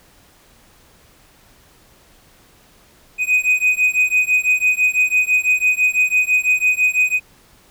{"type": "beating tone pair", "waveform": "triangle", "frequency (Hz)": [2496, 2502], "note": ["D#7", "D#7"], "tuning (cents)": [5, 9], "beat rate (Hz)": 6, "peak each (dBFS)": -15, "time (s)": [3.18, 7.2], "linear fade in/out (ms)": 50, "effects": ["pink hiss -51 dBFS RMS until 7.7 s"]}